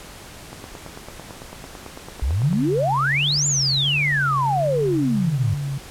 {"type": "click train", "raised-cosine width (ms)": 1, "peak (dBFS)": -21, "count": 19, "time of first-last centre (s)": [0.53, 2.53], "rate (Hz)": 9}
{"type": "exponential two-way sweep", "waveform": "sine", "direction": "up then down", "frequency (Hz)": [56, 7330, 95.7], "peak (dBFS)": -18, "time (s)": [2.22, 5.54], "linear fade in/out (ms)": 5, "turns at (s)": 3.47}
{"type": "tone with vibrato", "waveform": "sine", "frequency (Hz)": 141, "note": "C#3", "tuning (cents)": 30, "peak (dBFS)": -23, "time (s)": [2.43, 5.78], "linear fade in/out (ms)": 5, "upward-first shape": "sine", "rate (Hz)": 1.4, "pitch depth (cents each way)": 57}
{"effects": ["pink hiss -40 dBFS RMS until 5.9 s", "low-pass 12000 Hz 12 dB/octave"]}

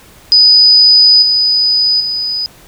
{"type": "tone with level steps", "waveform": "sine", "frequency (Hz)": 4978, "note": "D#8", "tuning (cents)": 0, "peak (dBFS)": [-3, -8, -14], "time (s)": [0.32, 2.46], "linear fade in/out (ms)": 0, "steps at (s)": [1.22, 2], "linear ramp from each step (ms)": 5, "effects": ["pink hiss -41 dBFS RMS until 2.67 s"]}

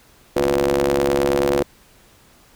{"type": "ring-modulated tone", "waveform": "sawtooth", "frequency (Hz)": 69.4, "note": "C#2", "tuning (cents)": 3, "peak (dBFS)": -9, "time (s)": [0.36, 1.63], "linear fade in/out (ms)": 5, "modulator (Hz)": 426, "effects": ["pink hiss -52 dBFS RMS until 2.55 s"]}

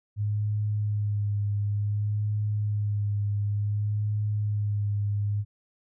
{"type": "tone with vibrato", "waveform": "sine", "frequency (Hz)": 103.83, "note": "G#2", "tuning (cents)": 0, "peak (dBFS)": -24, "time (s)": [0.16, 5.45], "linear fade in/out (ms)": 50, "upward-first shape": "sine", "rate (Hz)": 0.56, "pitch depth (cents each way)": 23, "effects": []}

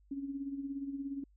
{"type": "tone with tremolo", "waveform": "sine", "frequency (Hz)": 277.2, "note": "C#4", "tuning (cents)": 0, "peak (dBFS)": -34, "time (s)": [0.11, 1.24], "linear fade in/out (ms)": 5, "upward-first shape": "sine", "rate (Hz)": 17, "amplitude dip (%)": 60, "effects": ["added 50 Hz sine -62 dBFS peak until 1.36 s"]}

